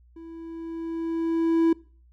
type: tone with level ramp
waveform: triangle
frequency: 329.6 Hz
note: E4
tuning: in tune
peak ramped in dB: -38 to -14 dBFS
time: 0.16-1.73 s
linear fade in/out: 5 ms
effects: noise-tail reverb RT60 0.4 s tail -23 dB re dry + added 60 Hz sine -53 dBFS peak until 2.12 s